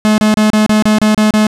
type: tone bursts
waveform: 45% pulse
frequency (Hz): 214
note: A3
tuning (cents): -48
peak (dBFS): -7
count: 9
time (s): 0.05-1.468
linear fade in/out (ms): 0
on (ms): 130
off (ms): 31
effects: low-pass 10000 Hz 12 dB/octave